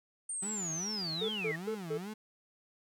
sine linear sweep, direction down, 8870 to 1793 Hz, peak -35 dBFS, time 0.29-1.56 s, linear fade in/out 5 ms
35% pulse tone with vibrato, 185 Hz, F#3, in tune, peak -38 dBFS, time 0.42-2.14 s, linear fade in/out 10 ms, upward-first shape sine, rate 2.5 Hz, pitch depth 270 cents each way
triangle tone bursts, 440 Hz, A4, in tune, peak -30 dBFS, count 4, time 1.21-1.98 s, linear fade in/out 10 ms, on 80 ms, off 150 ms
effects none

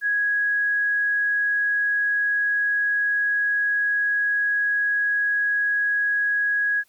sine tone, 1661.2 Hz, G#6, in tune, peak -19 dBFS, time 0.01-6.84 s, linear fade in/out 50 ms, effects white hiss -63 dBFS RMS until 6.88 s

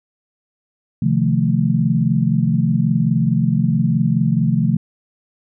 sine chord, F dominant seventh, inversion second, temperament equal, 130.81 / 155.56 / 174.61 / 220 Hz, C3 / Eb3 / F3 / A3, 0 / 0 / 0 / 0 cents, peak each -19 dBFS, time 1.02-4.77 s, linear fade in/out 5 ms, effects none

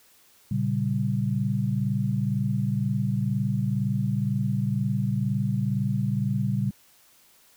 sine chord, G diminished, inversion first, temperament equal, 116.54 / 138.59 / 196 Hz, Bb2 / Db3 / G3, 0 / 0 / 0 cents, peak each -27 dBFS, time 0.51-6.71 s, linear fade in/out 5 ms, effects white hiss -58 dBFS RMS until 7.56 s

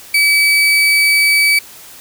35% pulse tone, 2290 Hz, D7, 44 cents flat, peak -7 dBFS, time 0.14-1.59 s, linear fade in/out 5 ms, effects white hiss -37 dBFS RMS until 2 s

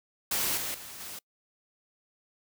white noise with level steps, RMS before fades -29 / -34 / -44 / -41 dBFS, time 0.31-1.19 s, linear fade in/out 5 ms, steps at 0.57 / 0.74 / 1 s, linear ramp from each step 5 ms, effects noise-tail reverb RT60 0.1 s tail -26 dB re dry

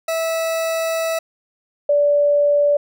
40% pulse / sine tone pair in turn, 653 / 580.5 Hz, E5 / D5, -17 / -20 cents, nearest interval major second, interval 203 cents, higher first, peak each -18 / -12 dBFS, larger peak second, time 0.08-1.19 / 1.89-2.77 s, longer first, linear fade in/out 5 ms, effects none

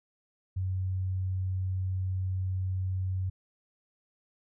sine tone, 93.5 Hz, F#2, 19 cents sharp, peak -28 dBFS, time 0.56-3.3 s, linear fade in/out 10 ms, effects none

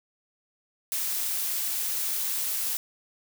blue noise, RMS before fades -29 dBFS, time 0.92-2.77 s, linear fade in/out 0 ms, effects none

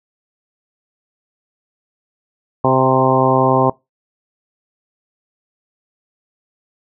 harmonic tone with a mistuned harmonic, 130.81 Hz, C3, in tune, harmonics 1 / 2 / 3 / 4 / 5 / 6 / 7 / 8, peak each -19 / -19 / -19 / -19 / -19 / -19 / -19 / -19 dBFS, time 2.64-3.7 s, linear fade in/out 5 ms, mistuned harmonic 6, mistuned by +15 cents, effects noise-tail reverb RT60 0.2 s tail -22 dB re dry

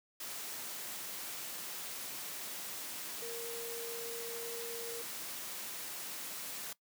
sine tone in noise, 466.2 Hz, A#4, in tune, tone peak -42 dBFS, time 3.22-5.02 s, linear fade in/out 5 ms, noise white, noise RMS -43 dBFS, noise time 0.2-6.73 s, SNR -2 dB, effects noise-tail reverb RT60 0.1 s tail -19 dB re dry + high-pass 150 Hz 12 dB/octave

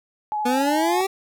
sine tone with vibrato, 846 Hz, G#5, 32 cents sharp, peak -22 dBFS, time 0.32-1.01 s, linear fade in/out 0 ms, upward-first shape sine, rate 14 Hz, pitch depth 20 cents each way
25% pulse exponential sweep, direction up, 241.6 to 392 Hz, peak -16 dBFS, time 0.45-1.07 s, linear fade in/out 10 ms
effects none

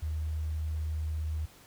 sine tone, 77.78 Hz, D#2, in tune, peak -30 dBFS, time 0.02-1.46 s, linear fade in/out 10 ms, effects pink hiss -56 dBFS RMS until 1.66 s

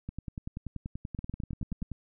two click trains, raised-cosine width 5 ms, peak -24 / -23 dBFS, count 20 / 7, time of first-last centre 0.09-1.917 / 1.19-1.826 s, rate 10.4 / 9.44 Hz, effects none

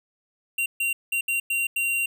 square tone bursts at uneven times, 2761 Hz, F7, 20 cents flat, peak -23 dBFS, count 6, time 0.58-0.66 / 0.8-0.93 / 1.12-1.21 / 1.28-1.4 / 1.5-1.67 / 1.76-2.06 s, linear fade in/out 5 ms, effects none

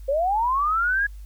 sine linear sweep, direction up, 523.3 to 1683 Hz, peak -19 dBFS, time 0.08-1.07 s, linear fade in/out 10 ms, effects added 50 Hz sine -36 dBFS peak until 1.25 s + white hiss -60 dBFS RMS until 1.25 s

